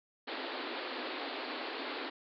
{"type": "band-pass noise", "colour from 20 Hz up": "pink", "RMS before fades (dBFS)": -40, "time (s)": [0.27, 2.1], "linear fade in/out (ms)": 10, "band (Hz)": [250, 4600], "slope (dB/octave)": 96, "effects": []}